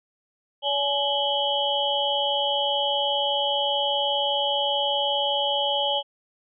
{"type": "tone cluster", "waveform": "sine", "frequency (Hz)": [569, 844, 3000, 3241], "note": ["C#5", "G#5", "F#7", "G#7"], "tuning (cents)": [45, 28, 23, -43], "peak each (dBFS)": -27, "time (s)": [0.62, 6.03], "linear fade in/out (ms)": 50, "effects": []}